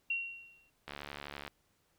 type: tone with exponential decay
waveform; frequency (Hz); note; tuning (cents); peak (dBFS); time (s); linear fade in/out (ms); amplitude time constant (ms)
sine; 2744; F7; -31; -29; 0.1-0.7; 5; 130
type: click train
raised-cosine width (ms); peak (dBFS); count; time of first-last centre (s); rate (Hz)
0.3; -26; 44; 0.88-1.478; 71.9
effects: pink hiss -74 dBFS RMS until 1.98 s